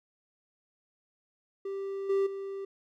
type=tone with level steps; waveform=triangle; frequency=392 Hz; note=G4; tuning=in tune; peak=-31 / -22 / -33 dBFS; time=1.65-2.65 s; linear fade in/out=5 ms; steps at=2.09 / 2.26 s; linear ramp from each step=10 ms; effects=none